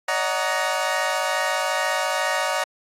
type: chord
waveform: 20% pulse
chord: D# minor seventh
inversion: third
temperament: equal with one note detuned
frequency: 568 / 622.3 / 740 / 932.3 Hz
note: C#5 / D#5 / F#5 / A#5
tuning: +42 / 0 / 0 / 0 cents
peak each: -22 dBFS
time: 0.08-2.64 s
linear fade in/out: 5 ms
effects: low-pass 10000 Hz 12 dB/octave + AAC 64 kbps